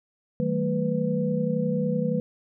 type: tone cluster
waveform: sine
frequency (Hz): 160.4 / 193 / 223.8 / 496.8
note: E3 / G3 / A3 / B4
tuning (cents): -47 / -27 / +30 / +10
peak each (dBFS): -28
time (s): 0.4-2.2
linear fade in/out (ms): 0
effects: none